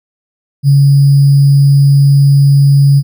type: tone with sample-and-hold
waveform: sine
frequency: 140.3 Hz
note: C#3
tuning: 21 cents sharp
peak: -3 dBFS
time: 0.63-3.03 s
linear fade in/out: 50 ms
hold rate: 4900 Hz
effects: none